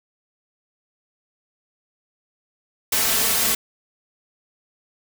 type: noise with comb filter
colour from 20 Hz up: white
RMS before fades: -20 dBFS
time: 2.92-3.55 s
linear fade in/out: 5 ms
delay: 4.5 ms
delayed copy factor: +0.5
effects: none